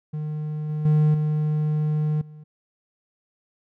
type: tone with level steps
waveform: triangle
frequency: 152.3 Hz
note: D#3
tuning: 37 cents flat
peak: -24 / -22 / -13 / -18 / -38 dBFS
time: 0.13-2.44 s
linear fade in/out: 10 ms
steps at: 0.69 / 0.85 / 1.14 / 2.21 s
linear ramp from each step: 5 ms
effects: none